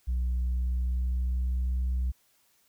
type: tone with pitch glide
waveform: sine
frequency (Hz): 61.74 to 62.93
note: B1 to B1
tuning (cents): 0 to +33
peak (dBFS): -23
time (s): 0.07-2.12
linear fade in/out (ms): 20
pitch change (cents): +33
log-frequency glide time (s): 0.28-1.78
effects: tanh soft clip ceiling -24 dBFS + white hiss -67 dBFS RMS until 2.68 s